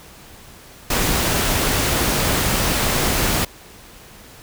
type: noise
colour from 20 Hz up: pink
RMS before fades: -19 dBFS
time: 0.9-3.45 s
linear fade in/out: 5 ms
effects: pink hiss -43 dBFS RMS until 4.42 s